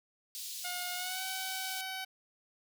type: high-pass noise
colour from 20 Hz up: pink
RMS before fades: -42 dBFS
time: 0.35-1.81 s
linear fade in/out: 0 ms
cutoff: 3600 Hz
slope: 24 dB/octave
type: tone with pitch glide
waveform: 10% pulse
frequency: 717 to 758.8 Hz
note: F5 to F#5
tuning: +45 to +43 cents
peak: -29 dBFS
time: 0.64-2.05 s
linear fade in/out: 10 ms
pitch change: +98 cents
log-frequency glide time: 0.95-1.23 s
effects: none